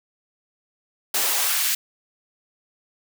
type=noise with high-pass filter sweep; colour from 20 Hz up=white; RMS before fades=-22 dBFS; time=1.14-1.75 s; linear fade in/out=5 ms; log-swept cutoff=310 to 2200 Hz; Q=0.98; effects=none